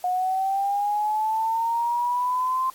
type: linear sweep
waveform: sine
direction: up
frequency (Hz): 721 to 1046.5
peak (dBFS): -21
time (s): 0.04-2.7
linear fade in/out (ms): 2
effects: white hiss -50 dBFS RMS until 2.74 s + AAC 64 kbps